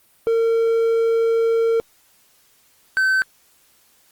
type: tone pair in turn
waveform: triangle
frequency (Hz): 456.6 / 1535.8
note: A#4 / G6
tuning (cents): -36 / -36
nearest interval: octave + major sixth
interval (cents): 2100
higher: second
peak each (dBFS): -13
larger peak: neither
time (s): 0.27-1.8 / 2.97-3.22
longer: first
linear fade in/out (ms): 0
effects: white hiss -57 dBFS RMS until 4.11 s + Opus 32 kbps